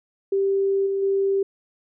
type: tone with level steps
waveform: sine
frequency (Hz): 392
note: G4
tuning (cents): 0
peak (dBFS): -18 / -21 / -18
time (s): 0.32-1.43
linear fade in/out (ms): 5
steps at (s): 0.86 / 1.02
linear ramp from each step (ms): 10
effects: none